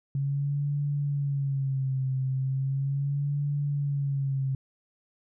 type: tone with vibrato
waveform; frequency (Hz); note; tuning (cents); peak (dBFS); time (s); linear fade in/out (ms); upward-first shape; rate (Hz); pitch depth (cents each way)
sine; 137.8; C#3; -10; -25; 0.15-4.55; 2; sine; 0.37; 79
effects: none